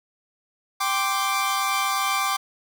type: chord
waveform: sawtooth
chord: G suspended fourth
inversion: none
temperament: equal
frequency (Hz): 784 / 1046.5 / 1174.7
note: G5 / C6 / D6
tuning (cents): 0 / 0 / 0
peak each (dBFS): -24 / -25 / -20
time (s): 0.8-2.37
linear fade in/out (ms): 10
effects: none